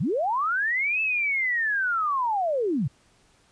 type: linear two-way sweep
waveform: sine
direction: up then down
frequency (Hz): 110.8 to 2637 to 110.8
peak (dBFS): -22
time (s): 0-2.88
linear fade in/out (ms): 10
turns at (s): 1.01
effects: pink hiss -61 dBFS RMS until 3.51 s + resampled to 22050 Hz